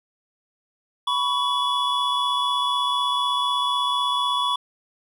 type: tone cluster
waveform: triangle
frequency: 985 / 1121 / 3407 Hz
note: B5 / C#6 / G#7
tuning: -5 / +19 / +44 cents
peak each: -23 dBFS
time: 1.07-4.56 s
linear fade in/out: 5 ms
effects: none